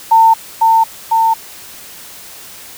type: tone with echo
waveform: sine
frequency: 900 Hz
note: A5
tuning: 39 cents sharp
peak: -4 dBFS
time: 0.11-0.34 s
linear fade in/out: 10 ms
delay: 500 ms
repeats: 2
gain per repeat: -2 dB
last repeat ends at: 1.34 s
effects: white hiss -34 dBFS RMS until 2.77 s